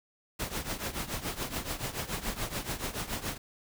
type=noise with tremolo; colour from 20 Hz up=pink; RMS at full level=-32 dBFS; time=0.39-3.38 s; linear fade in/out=10 ms; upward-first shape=triangle; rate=7 Hz; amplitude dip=85%; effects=none